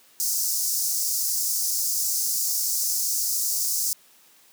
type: high-pass noise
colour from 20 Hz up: pink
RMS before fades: -25 dBFS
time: 0.2-3.93 s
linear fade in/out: 0 ms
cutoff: 5100 Hz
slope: 48 dB/octave
effects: white hiss -56 dBFS RMS until 4.52 s + high-pass 150 Hz 12 dB/octave